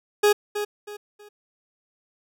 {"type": "tone with echo", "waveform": "40% pulse", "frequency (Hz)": 415.3, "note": "G#4", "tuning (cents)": 0, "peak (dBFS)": -14, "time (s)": [0.23, 0.33], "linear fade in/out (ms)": 10, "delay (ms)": 320, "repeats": 3, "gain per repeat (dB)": -10, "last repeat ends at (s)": 1.29, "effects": []}